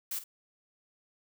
blue noise with echo, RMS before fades -35 dBFS, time 0.11-0.19 s, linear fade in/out 5 ms, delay 50 ms, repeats 1, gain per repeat -13 dB, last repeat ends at 0.24 s, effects none

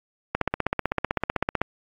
click train, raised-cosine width 0.5 ms, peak -7 dBFS, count 21, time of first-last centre 0.35-1.616 s, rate 15.8 Hz, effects AAC 48 kbps

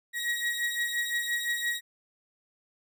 35% pulse beating tone pair, 1900 / 1905.8 Hz, A#6 / A#6, +33 / +38 cents, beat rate 5.8 Hz, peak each -28 / -32 dBFS, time 0.13-1.81 s, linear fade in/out 50 ms, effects none

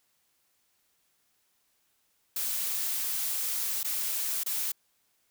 blue noise with dropouts, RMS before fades -31 dBFS, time 2.36-4.72 s, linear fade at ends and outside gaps 5 ms, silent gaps 3.832-3.845 / 4.435-4.461 s, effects white hiss -72 dBFS RMS until 5.3 s

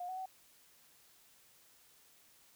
sine tone with pitch steps, 714 / 746 / 755 Hz, F5 / F#5 / F#5, +38 / +14 / +35 cents, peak -39 dBFS, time 0-0.258 s, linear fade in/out 5 ms, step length 86 ms, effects white hiss -65 dBFS RMS until 2.55 s

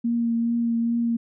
sine tone with vibrato, 233.1 Hz, A#3, in tune, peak -20 dBFS, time 0.04-1.17 s, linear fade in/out 10 ms, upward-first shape triangle, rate 2.4 Hz, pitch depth 19 cents each way, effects none

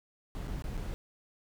brown noise with dropouts, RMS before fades -37 dBFS, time 0.35-0.94 s, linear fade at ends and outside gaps 0 ms, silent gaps 0.474-0.479 / 0.622-0.641 / 0.771-0.777 s, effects none

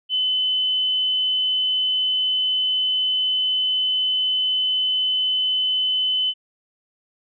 sine tone, 3028 Hz, F#7, 39 cents sharp, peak -18 dBFS, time 0.09-6.34 s, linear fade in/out 50 ms, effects none

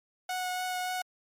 sawtooth tone with vibrato, 733 Hz, F#5, 16 cents flat, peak -27 dBFS, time 0.29-1.02 s, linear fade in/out 5 ms, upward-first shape triangle, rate 3.5 Hz, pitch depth 11 cents each way, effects MP3 64 kbps

